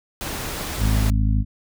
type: noise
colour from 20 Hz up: pink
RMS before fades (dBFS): -29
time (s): 0.21-1.1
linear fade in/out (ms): 0
type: harmonic tone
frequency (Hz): 52.8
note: G#1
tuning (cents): +29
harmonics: 1 / 2 / 3 / 4 / 5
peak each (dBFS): -18 / -21 / -32 / -27 / -31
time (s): 0.78-1.45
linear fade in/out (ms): 50
effects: none